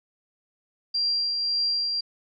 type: tone with tremolo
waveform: sine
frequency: 4748 Hz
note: D8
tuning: 18 cents sharp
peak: -21 dBFS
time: 0.94-2.01 s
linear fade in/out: 10 ms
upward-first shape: triangle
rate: 1.8 Hz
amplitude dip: 35%
effects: none